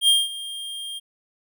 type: tone with ADSR envelope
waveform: square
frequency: 3210 Hz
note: G7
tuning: 40 cents sharp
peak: -13 dBFS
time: 0.01-1 s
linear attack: 72 ms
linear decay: 200 ms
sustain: -18 dB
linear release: 25 ms
effects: none